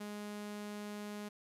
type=tone; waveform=sawtooth; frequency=207.7 Hz; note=G#3; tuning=in tune; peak=-38 dBFS; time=0-1.29 s; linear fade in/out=10 ms; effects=resampled to 32000 Hz + 12-bit